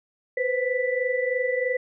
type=tone cluster; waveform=sine; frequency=494.9 / 518 / 1977 Hz; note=B4 / C5 / B6; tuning=+4 / -17 / +1 cents; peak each=-26 / -26 / -28 dBFS; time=0.37-1.77 s; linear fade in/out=5 ms; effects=none